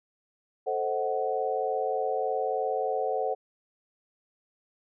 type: chord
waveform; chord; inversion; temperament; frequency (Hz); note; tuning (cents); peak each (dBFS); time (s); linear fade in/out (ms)
sine; A diminished seventh; none; equal with one note detuned; 440 / 523.3 / 622.3 / 745.6; A4 / C5 / Eb5 / Gb5; 0 / 0 / 0 / +13; -31 / -31 / -36 / -30; 0.66-3.35; 20
effects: none